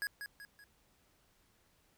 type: tone with echo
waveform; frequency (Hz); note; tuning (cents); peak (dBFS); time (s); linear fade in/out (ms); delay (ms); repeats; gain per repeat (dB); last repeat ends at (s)
square; 1661.2; G#6; 0; -35; 0.02-0.07; 0; 190; 3; -7; 0.64
effects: pink hiss -71 dBFS RMS until 1.97 s